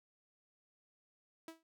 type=tone with exponential decay; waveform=sawtooth; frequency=325.6 Hz; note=E4; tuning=21 cents flat; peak=-40 dBFS; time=1.48-1.63 s; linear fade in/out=2 ms; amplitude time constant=32 ms; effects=none